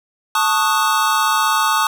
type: chord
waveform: square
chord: D# half-diminished seventh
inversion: second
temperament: equal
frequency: 880 / 1108.7 / 1244.5 / 1480 Hz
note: A5 / C#6 / D#6 / F#6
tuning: 0 / 0 / 0 / 0 cents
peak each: -20 / -21 / -19 / -24 dBFS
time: 0.35-1.87 s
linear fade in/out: 2 ms
effects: none